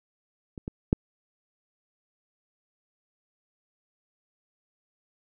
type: clicks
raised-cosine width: 3 ms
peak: -26 / -20 / -7 dBFS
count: 3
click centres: 0.578 / 0.679 / 0.929 s
effects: none